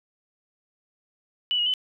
sine tone with pitch steps, 2960 / 2885 / 3020 Hz, F#7 / F#7 / F#7, 0 / -44 / +35 cents, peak -21 dBFS, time 1.51-1.738 s, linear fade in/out 0 ms, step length 76 ms, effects none

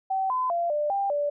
sine tone with pitch steps, 767 / 1017 / 687 / 594 / 794 / 582 Hz, G5 / C6 / F5 / D5 / G5 / D5, -38 / -50 / -29 / +20 / +22 / -16 cents, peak -23 dBFS, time 0.1-1.3 s, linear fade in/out 10 ms, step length 200 ms, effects none

